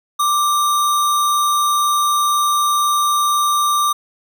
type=tone with sample-and-hold; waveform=sine; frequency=1178 Hz; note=D6; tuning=5 cents sharp; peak=-13 dBFS; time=0.19-3.93 s; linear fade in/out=10 ms; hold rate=4900 Hz; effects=none